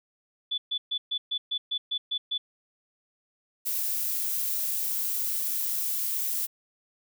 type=tone bursts; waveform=sine; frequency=3466 Hz; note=A7; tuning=27 cents flat; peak=-26 dBFS; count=10; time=0.51-2.38 s; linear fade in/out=10 ms; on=70 ms; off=130 ms
type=noise; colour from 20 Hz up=violet; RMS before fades=-29 dBFS; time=3.65-6.47 s; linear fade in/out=20 ms
effects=none